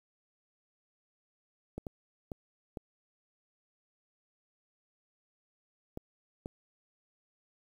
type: clicks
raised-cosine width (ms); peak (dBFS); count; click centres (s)
2; -25; 6; 1.78 / 1.868 / 2.318 / 2.772 / 5.974 / 6.459
effects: 9-bit